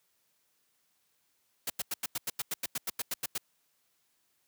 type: noise bursts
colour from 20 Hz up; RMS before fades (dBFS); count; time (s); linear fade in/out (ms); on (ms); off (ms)
white; -33; 15; 1.67-3.38; 5; 30; 90
effects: white hiss -74 dBFS RMS until 4.47 s + high-pass 80 Hz 12 dB/octave